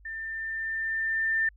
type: tone with level ramp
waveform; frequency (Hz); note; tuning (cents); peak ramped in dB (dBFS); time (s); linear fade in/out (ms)
sine; 1792; A6; +31; -34 to -22; 0.05-1.49; 5
effects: added 50 Hz sine -52 dBFS peak until 1.56 s